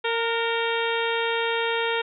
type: harmonic tone with a mistuned harmonic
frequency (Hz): 460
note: A#4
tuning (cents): -23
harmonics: 1 / 2 / 3 / 4 / 5 / 6 / 7 / 8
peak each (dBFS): -26 / -29 / -31 / -32 / -33 / -34 / -34 / -35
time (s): 0.04-2.02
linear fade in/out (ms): 10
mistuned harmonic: 3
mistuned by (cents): +38
effects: none